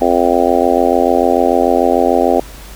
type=harmonic tone; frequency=86.8 Hz; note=F2; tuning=10 cents flat; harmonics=3 / 4 / 5 / 6 / 7 / 8 / 9; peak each=-17 / -17 / -17 / -17 / -17 / -17 / -17 dBFS; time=0.01-2.4 s; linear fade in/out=5 ms; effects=added 50 Hz sine -32 dBFS peak until 2.75 s + pink hiss -36 dBFS RMS until 2.75 s